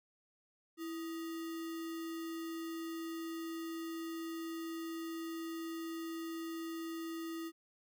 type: tone with sample-and-hold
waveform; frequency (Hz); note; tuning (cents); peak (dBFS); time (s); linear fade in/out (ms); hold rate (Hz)
sine; 329.6; E4; 0; -39; 0.77-7.52; 50; 1575
effects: none

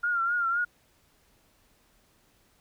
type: tone with vibrato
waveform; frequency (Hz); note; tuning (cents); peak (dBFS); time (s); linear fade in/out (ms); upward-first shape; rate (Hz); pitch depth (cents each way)
sine; 1396.9; F6; 0; -24; 0.03-0.65; 10; triangle; 3.9; 73
effects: pink hiss -65 dBFS RMS until 2.6 s

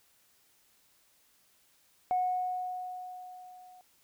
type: tone with level ramp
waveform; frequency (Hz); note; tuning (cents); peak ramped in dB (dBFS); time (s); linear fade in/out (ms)
sine; 732; F#5; -19; -24 to -52; 2.11-3.81; 0
effects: tanh soft clip ceiling -21 dBFS + white hiss -67 dBFS RMS until 4.03 s

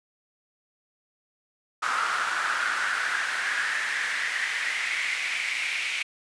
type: noise with high-pass filter sweep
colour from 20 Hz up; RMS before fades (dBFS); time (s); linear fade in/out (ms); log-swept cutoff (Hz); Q
brown; -28; 1.82-6.03; 10; 1300 to 2400; 5
effects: resampled to 22050 Hz

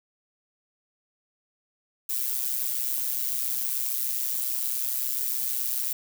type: noise with amplitude modulation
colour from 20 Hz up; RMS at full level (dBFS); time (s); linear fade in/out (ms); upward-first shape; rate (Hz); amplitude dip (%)
violet; -25; 2.09-5.93; 5; sine; 127; 75
effects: none

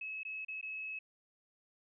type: tone with dropouts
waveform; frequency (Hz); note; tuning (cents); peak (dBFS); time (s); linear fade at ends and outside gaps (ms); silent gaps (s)
sine; 2579; E7; -39; -39; 0.01-0.99; 5; 0.233-0.25 / 0.449-0.483 / 0.613-0.627
effects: none

